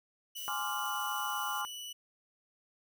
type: tone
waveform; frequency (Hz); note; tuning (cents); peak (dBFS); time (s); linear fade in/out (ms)
sawtooth; 2957; F#7; -2; -38; 0.35-1.93; 10
type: noise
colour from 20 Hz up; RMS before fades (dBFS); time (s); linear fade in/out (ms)
violet; -45; 0.36-1.62; 10
type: chord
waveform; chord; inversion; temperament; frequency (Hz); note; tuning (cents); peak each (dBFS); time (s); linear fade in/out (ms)
sine; D half-diminished seventh; second; equal; 830.6 / 1046.5 / 1174.7 / 1396.9; Ab5 / C6 / D6 / F6; 0 / 0 / 0 / 0; -39; 0.48-1.65; 0
effects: none